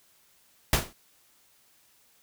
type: noise with exponential decay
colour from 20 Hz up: pink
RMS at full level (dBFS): -18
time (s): 0.73-0.93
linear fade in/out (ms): 2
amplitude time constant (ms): 43
effects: white hiss -63 dBFS RMS until 2.22 s